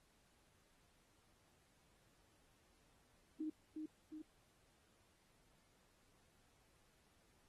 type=tone with echo; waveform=sine; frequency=310 Hz; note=D#4; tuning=6 cents flat; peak=-40 dBFS; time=3.4-3.5 s; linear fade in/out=5 ms; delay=360 ms; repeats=2; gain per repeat=-4 dB; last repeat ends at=4.22 s; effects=pink hiss -75 dBFS RMS until 7.48 s + AAC 32 kbps